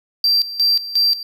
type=tone with tremolo; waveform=triangle; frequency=4706 Hz; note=D8; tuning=3 cents sharp; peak=-11 dBFS; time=0.24-1.23 s; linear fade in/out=2 ms; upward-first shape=square; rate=2.8 Hz; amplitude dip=80%; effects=none